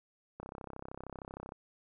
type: click train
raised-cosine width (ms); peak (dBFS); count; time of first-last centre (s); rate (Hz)
1; -29; 38; 0.4-1.521; 33
effects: none